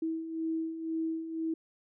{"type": "beating tone pair", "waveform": "sine", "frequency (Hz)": [322.1, 324.1], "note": ["E4", "E4"], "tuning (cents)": [-40, -29], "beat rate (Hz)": 2, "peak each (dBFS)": [-39, -32], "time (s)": [0.02, 1.54], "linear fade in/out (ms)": 5, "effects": []}